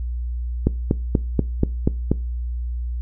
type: click train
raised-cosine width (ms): 3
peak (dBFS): -3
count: 7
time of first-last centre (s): 0.67-2.116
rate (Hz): 4.15
effects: noise-tail reverb RT60 0.3 s tail -21 dB re dry + added 60 Hz sine -23 dBFS peak until 3.01 s